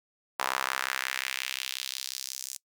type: tone with high-pass filter sweep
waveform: sawtooth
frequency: 65.6 Hz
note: C2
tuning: 5 cents sharp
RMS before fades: -34 dBFS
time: 0.39-2.57 s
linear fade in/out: 5 ms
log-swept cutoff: 960 to 6900 Hz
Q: 1.7
effects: noise-tail reverb RT60 0.1 s tail -23 dB re dry